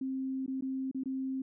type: tone with dropouts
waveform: sine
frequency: 264.4 Hz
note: C4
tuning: 18 cents sharp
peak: -32 dBFS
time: 0.01-1.42 s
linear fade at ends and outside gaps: 5 ms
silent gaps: 0.463-0.478 / 0.61-0.622 / 0.914-0.946 / 1.036-1.057 s
effects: none